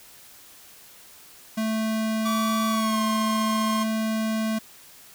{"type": "tone", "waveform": "square", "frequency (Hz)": 220, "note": "A3", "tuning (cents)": 0, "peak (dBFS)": -24, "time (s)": [1.57, 4.59], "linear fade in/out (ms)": 10}
{"type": "tone with pitch glide", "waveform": "45% pulse", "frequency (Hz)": [1148, 1065], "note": ["D6", "C6"], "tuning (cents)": [-40, 30], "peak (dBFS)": -26, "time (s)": [2.25, 3.84], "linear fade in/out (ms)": 10, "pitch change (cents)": -130, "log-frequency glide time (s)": [2.67, 3.01]}
{"effects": ["white hiss -49 dBFS RMS until 5.14 s"]}